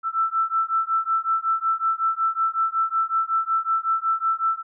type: beating tone pair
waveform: sine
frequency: 1326 / 1331.4 Hz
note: E6 / E6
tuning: +10 / +17 cents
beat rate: 5.4 Hz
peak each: -23 dBFS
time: 0.03-4.63 s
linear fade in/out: 50 ms
effects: none